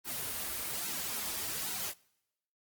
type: noise with flanger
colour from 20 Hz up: white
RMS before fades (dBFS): -37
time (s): 0.04-1.94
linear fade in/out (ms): 50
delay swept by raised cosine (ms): 1.7 to 7.4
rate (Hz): 1.2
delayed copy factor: -0.8
effects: noise-tail reverb RT60 0.9 s tail -25 dB re dry + Opus 24 kbps